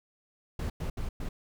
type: noise bursts at uneven times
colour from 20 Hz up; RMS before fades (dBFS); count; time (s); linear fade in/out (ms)
brown; -33; 4; 0.59-0.7 / 0.8-0.9 / 0.97-1.09 / 1.2-1.29; 5
effects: none